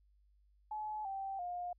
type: tone with pitch steps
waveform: sine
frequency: 854 / 778.6 / 709.9 Hz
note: G#5 / G5 / F5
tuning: +48 / -12 / +28 cents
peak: -38 dBFS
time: 0.71-1.73 s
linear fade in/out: 5 ms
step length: 340 ms
effects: added 50 Hz sine -66 dBFS peak until 1.78 s